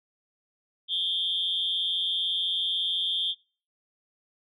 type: tone cluster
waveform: sine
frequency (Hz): 3169 / 3347 / 3583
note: G7 / G#7 / A7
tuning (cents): +18 / +13 / +31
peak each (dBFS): -29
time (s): 0.88-3.35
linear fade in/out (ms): 50
effects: noise-tail reverb RT60 0.4 s tail -24 dB re dry + tanh soft clip ceiling -16 dBFS